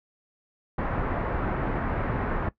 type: low-pass noise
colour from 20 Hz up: pink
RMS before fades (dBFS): -28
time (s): 0.78-2.49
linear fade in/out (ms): 5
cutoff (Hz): 1700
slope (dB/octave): 24
effects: noise-tail reverb RT60 0.1 s tail -18 dB re dry